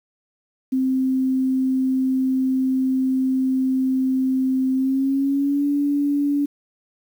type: tone with pitch glide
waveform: sine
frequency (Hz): 261.3 to 286.6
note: C4 to D4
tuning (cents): -2 to -42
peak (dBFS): -17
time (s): 0.72-6.46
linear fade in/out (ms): 10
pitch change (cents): +160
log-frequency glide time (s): 4.72-5.65
effects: 8-bit